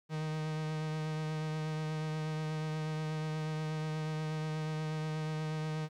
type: tone with vibrato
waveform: 45% pulse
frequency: 155.56 Hz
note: D#3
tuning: in tune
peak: -34 dBFS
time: 0.09-5.89 s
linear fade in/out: 50 ms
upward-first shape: triangle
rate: 8.3 Hz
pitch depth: 19 cents each way
effects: low-pass 6000 Hz 12 dB/octave + 11-bit